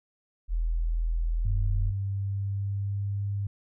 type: tone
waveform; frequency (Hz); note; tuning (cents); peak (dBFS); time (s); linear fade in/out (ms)
sine; 41.2; E1; 0; -24; 0.48-1.93; 50
type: tone with pitch glide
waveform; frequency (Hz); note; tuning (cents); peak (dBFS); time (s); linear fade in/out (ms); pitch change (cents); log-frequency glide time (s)
sine; 98 to 100.46; G2 to G2; 0 to +43; -27; 1.45-3.47; 5; +43; 1.87-3.22
effects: none